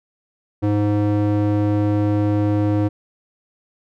square tone with band-pass filter, 103.83 Hz, G#2, in tune, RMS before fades -18 dBFS, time 0.62-2.89 s, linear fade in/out 20 ms, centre 300 Hz, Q 1.1, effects none

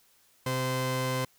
sawtooth tone pair together, 129.2 / 516.8 Hz, C3 / C5, -21 / -21 cents, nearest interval 2 octaves, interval 2400 cents, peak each -26 dBFS, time 0.46-1.25 s, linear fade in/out 5 ms, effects white hiss -64 dBFS RMS until 1.38 s

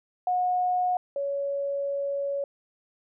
sine tone pair in turn, 726 / 560.6 Hz, F#5 / C#5, -33 / +19 cents, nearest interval major third, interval 448 cents, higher first, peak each -22 / -26 dBFS, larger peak first, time 0.27-0.97 / 1.16-2.44 s, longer second, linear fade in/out 2 ms, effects none

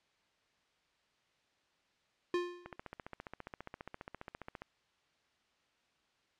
square tone with exponential decay, 352.6 Hz, F4, 17 cents sharp, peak -29 dBFS, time 2.34-2.76 s, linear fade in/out 2 ms, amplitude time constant 90 ms
click train, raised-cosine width 0.5 ms, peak -29 dBFS, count 30, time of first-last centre 2.66-4.619 s, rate 14.8 Hz
effects white hiss -74 dBFS RMS until 6.39 s + low-pass 4000 Hz 12 dB/octave

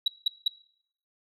sine tone bursts, 3882 Hz, B7, 31 cents flat, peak -19 dBFS, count 3, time 0.06-0.48 s, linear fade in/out 5 ms, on 20 ms, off 180 ms, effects noise-tail reverb RT60 0.6 s tail -19 dB re dry + tanh soft clip ceiling -17 dBFS

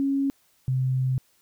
sine tone pair in turn, 275.4 / 129.97 Hz, C#4 / C3, -11 / -11 cents, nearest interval octave + minor second, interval 1300 cents, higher first, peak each -21 dBFS, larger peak neither, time 0-0.3 / 0.68-1.18 s, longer second, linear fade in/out 0 ms, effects white hiss -64 dBFS RMS until 1.41 s

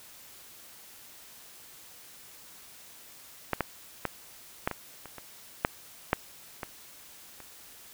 clicks, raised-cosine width 0.5 ms, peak -11 / -11 / -13 / -11 / -18 / -27 / -26 / -7 / -7 / -19 / -30 dBFS, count 11, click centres 3.533 / 3.607 / 4.053 / 4.675 / 4.713 / 5.057 / 5.183 / 5.649 / 6.131 / 6.632 / 7.403 s, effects white hiss -51 dBFS RMS until 7.93 s

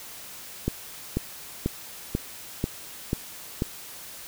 click train, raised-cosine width 3 ms, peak -11 dBFS, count 7, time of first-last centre 0.68-3.621 s, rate 2.04 Hz, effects white hiss -42 dBFS RMS until 4.27 s

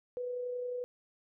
sine tone with amplitude modulation, 493.9 Hz, B4, in tune, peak -33 dBFS, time 0.17-0.84 s, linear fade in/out 0 ms, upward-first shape sine, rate 31.2 Hz, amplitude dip 30%, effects none

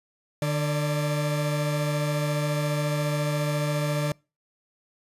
40% pulse tone pair together, 149.59 / 584 Hz, D3 / D5, +32 / -10 cents, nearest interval 2 octaves, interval 2358 cents, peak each -24 / -29 dBFS, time 0.42-4.12 s, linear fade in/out 2 ms, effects noise-tail reverb RT60 0.3 s tail -26 dB re dry + resampled to 32000 Hz

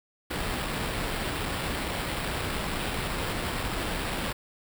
pink noise with sample-and-hold, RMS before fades -31 dBFS, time 0.3-4.33 s, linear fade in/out 10 ms, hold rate 6300 Hz, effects none

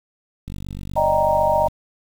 click train, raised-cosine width 5 ms, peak -20 dBFS, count 59, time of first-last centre 0.48-1.683 s, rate 48.2 Hz
sine chord, Eb major seventh, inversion third, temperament equal, 587.3 / 622.3 / 784 / 932.3 Hz, D5 / Eb5 / G5 / Bb5, 0 / 0 / 0 / 0 cents, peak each -23 / -19 / -23 / -19 dBFS, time 0.96-1.68 s, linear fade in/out 10 ms
effects 7-bit

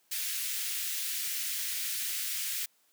white high-pass noise, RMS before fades -34 dBFS, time 0.11-2.66 s, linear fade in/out 10 ms, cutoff 1800 Hz, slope 24 dB/octave, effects white hiss -69 dBFS RMS until 2.92 s + high-pass 200 Hz 12 dB/octave

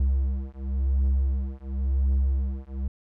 triangle beating tone pair, 66.4 / 67.34 Hz, C2 / C#2, +26 / -50 cents, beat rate 0.94 Hz, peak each -23 dBFS, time 0-2.88 s, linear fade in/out 5 ms, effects none

